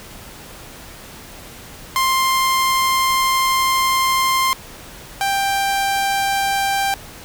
sawtooth tone pair in turn, 1052 / 788.1 Hz, C6 / G5, +9 / +9 cents, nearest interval perfect fourth, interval 500 cents, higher first, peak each -11 / -13 dBFS, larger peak first, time 1.96-4.53 / 5.21-6.94 s, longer first, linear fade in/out 0 ms, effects pink hiss -38 dBFS RMS until 7.24 s

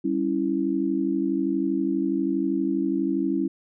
sine chord, C# diminished, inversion second, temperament equal, 196 / 277.2 / 329.6 Hz, G3 / C#4 / E4, 0 / 0 / 0 cents, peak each -29 / -25 / -25 dBFS, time 0.04-3.48 s, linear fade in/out 10 ms, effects none

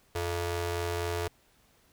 sawtooth ring-modulated tone, 260 Hz, C4, 11 cents flat, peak -23 dBFS, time 0.15-1.28 s, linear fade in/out 5 ms, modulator 172 Hz, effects pink hiss -65 dBFS RMS until 1.92 s

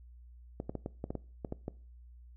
clicks, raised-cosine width 2 ms, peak -23 dBFS, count 10, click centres 0.601 / 0.695 / 0.753 / 0.861 / 1.041 / 1.105 / 1.153 / 1.448 / 1.524 / 1.681 s, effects noise-tail reverb RT60 0.4 s tail -21 dB re dry + added 60 Hz sine -51 dBFS peak until 2.36 s

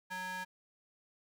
square ring-modulated tone, 368.7 Hz, F#4, 6 cents flat, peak -36 dBFS, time 0.1-0.45 s, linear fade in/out 20 ms, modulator 1290 Hz, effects 13-bit

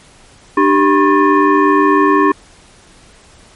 sine tone with frequency modulation, 391.5 Hz, G4, 2 cents flat, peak -7 dBFS, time 0.57-2.32 s, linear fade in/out 5 ms, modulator 691 Hz, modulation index 1.5, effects pink hiss -44 dBFS RMS until 3.55 s + MP3 48 kbps

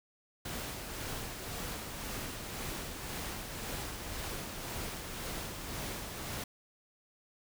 pink noise with tremolo, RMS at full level -39 dBFS, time 0.45-6.44 s, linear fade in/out 5 ms, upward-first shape sine, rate 1.9 Hz, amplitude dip 35%, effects none

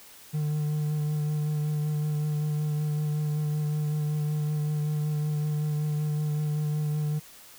triangle tone with vibrato, 150.6 Hz, D3, 44 cents sharp, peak -23 dBFS, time 0.33-7.2 s, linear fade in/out 20 ms, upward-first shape sine, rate 5.3 Hz, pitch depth 17 cents each way, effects white hiss -50 dBFS RMS until 7.58 s

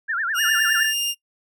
sine tone with vibrato, 1568 Hz, G6, in tune, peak -21 dBFS, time 0.08-0.86 s, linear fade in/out 20 ms, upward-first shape sine, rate 9.7 Hz, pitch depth 250 cents each way
sawtooth tone with pitch glide, 2841 to 2810 Hz, F7 to F7, +29 to +10 cents, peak -18 dBFS, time 0.34-1.15 s, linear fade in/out 50 ms, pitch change -19 cents, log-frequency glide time 0.47-0.6 s
sine tone, 1760 Hz, A6, in tune, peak -21 dBFS, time 0.41-0.94 s, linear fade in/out 50 ms
effects noise-tail reverb RT60 0.1 s tail -22 dB re dry

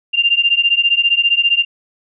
sine beating tone pair, 2783 / 2798 Hz, F7 / F7, -7 / +3 cents, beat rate 15 Hz, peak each -14 dBFS, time 0.13-1.65 s, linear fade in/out 20 ms, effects none

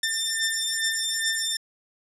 10% pulse beating tone pair, 1793 / 1795.4 Hz, A6 / A6, +32 / +34 cents, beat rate 2.4 Hz, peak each -18 / -17 dBFS, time 0.03-1.57 s, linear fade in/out 5 ms, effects low-pass 10000 Hz 12 dB/octave

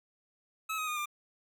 25% pulse tone with pitch steps, 1291 / 1257.9 / 1225.6 / 1194.2 Hz, E6 / D#6 / D#6 / D6, -37 / +19 / -27 / +29 cents, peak -29 dBFS, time 0.69-1.058 s, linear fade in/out 10 ms, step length 92 ms, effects none

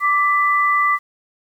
sine tone pair together, 1169 / 1992.3 Hz, D6 / B6, -8 / +15 cents, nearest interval major sixth, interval 923 cents, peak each -15 / -18 dBFS, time 0-0.99 s, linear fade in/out 50 ms, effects 8-bit

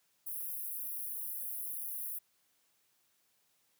white high-pass noise, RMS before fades -40 dBFS, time 0.26-2.19 s, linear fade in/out 10 ms, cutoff 10000 Hz, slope 96 dB/octave, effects white hiss -74 dBFS RMS until 3.79 s + high-pass 80 Hz 12 dB/octave

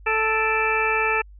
harmonic tone with a mistuned harmonic, 440 Hz, A4, in tune, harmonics 1 / 2 / 3 / 4 / 5 / 6, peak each -26 / -26 / -26 / -26 / -26 / -26 dBFS, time 0.06-1.22 s, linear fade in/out 10 ms, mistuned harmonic 5, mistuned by +110 cents, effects added 50 Hz sine -42 dBFS peak until 1.39 s

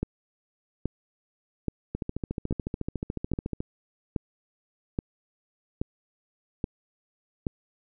two click trains, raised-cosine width 3 ms, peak -14 / -17 dBFS, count 10 / 24, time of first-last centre 0.03-7.468 / 1.95-3.605 s, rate 1.21 / 13.9 Hz, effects none

